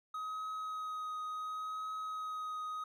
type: tone with vibrato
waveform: triangle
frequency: 1262 Hz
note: D#6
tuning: 24 cents sharp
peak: -36 dBFS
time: 0.14-2.84 s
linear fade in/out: 5 ms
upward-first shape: triangle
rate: 0.7 Hz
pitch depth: 16 cents each way
effects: none